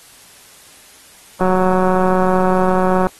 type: click train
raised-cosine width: 1 ms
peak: -3 dBFS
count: 308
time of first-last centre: 1.41-3.069 s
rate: 185 Hz
effects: white hiss -44 dBFS RMS until 3.19 s + AAC 32 kbps